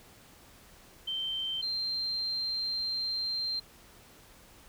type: tone pair in turn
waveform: sine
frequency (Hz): 3116 / 4159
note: G7 / C8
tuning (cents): -11 / -11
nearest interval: perfect fourth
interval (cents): 500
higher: second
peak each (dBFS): -31 / -30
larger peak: second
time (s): 1.07-1.62 / 1.62-3.6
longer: second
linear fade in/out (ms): 10
effects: pink hiss -56 dBFS RMS until 4.68 s